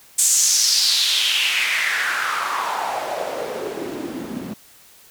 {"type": "noise with band-pass filter sweep", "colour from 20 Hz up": "white", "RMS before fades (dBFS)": -21, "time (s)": [0.18, 4.54], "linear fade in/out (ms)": 10, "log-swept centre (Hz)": [8000, 200], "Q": 3.8, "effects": ["white hiss -49 dBFS RMS until 5.1 s"]}